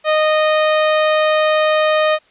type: tone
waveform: sawtooth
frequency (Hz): 618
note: D#5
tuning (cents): -12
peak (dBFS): -8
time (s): 0.04-2.19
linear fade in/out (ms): 50
effects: white hiss -53 dBFS RMS until 2.3 s + resampled to 8000 Hz